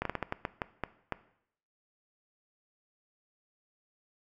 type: slowing click train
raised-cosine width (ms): 0.5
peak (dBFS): -16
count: 10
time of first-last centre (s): 0.02-1.123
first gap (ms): 33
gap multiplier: 1.31
effects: noise-tail reverb RT60 0.7 s tail -17 dB re dry